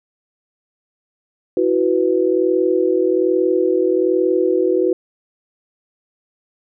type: chord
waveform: sine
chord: E suspended second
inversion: none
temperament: just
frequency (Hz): 329.6 / 370.8 / 494.4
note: E4 / F#4 / B4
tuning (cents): 0 / +4 / +2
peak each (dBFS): -19 / -16 / -19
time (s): 1.57-4.93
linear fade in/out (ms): 2
effects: none